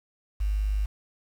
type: tone with quantisation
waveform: sine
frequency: 51 Hz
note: G#1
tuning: 31 cents flat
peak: -23 dBFS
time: 0.4-0.86 s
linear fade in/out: 10 ms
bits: 8
effects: none